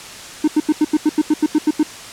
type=tone bursts; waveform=triangle; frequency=305.4 Hz; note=D#4; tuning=32 cents flat; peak=-8 dBFS; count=12; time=0.44-1.831 s; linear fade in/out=5 ms; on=38 ms; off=85 ms; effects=white hiss -34 dBFS RMS until 2.12 s + low-pass 8000 Hz 12 dB/octave